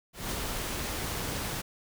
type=noise with ADSR envelope; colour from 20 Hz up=pink; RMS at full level=-32 dBFS; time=0.13-1.62 s; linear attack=190 ms; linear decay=4 ms; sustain=-2 dB; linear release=14 ms; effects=none